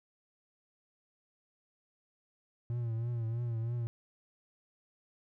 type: tone with vibrato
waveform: triangle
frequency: 116.54 Hz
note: A#2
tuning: in tune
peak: -30 dBFS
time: 2.7-3.87 s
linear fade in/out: 0 ms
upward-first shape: triangle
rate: 3.1 Hz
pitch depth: 76 cents each way
effects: none